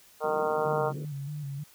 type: harmonic tone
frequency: 153.9 Hz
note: D#3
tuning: 19 cents flat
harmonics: 3 / 4 / 5 / 6 / 7 / 8 / 9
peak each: -29 / -31 / -33 / -35 / -36 / -37 / -38 dBFS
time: 0.2-0.93 s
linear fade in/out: 50 ms
type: band-pass noise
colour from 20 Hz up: pink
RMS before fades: -42 dBFS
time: 0.24-1.05 s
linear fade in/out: 2 ms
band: 140 to 490 Hz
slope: 48 dB/octave
type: tone with vibrato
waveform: sine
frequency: 143.9 Hz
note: D3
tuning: 35 cents flat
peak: -33 dBFS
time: 0.65-1.64 s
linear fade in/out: 10 ms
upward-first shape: square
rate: 3.2 Hz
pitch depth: 61 cents each way
effects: white hiss -57 dBFS RMS until 1.74 s